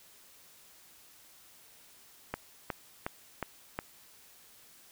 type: click train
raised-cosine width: 0.5 ms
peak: -18 dBFS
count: 5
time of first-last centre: 2.34-3.789 s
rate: 2.76 Hz
effects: white hiss -58 dBFS RMS until 4.91 s